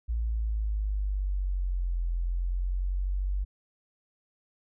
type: exponential two-way sweep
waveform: sine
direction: down then up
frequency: 57.4 to 42.81 to 48.26 Hz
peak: -26 dBFS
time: 0.08-3.45 s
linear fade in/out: 20 ms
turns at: 2.07 s
effects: none